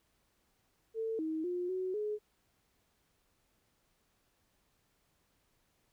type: tone with pitch steps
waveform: sine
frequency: 447.3 / 316.8 / 356.2 / 371.9 / 421.8 Hz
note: A4 / D#4 / F4 / F#4 / G#4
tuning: +28 / +31 / +34 / +9 / +27 cents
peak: -33 dBFS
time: 0.94-2.19 s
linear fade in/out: 50 ms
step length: 250 ms
effects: pink hiss -75 dBFS RMS until 5.92 s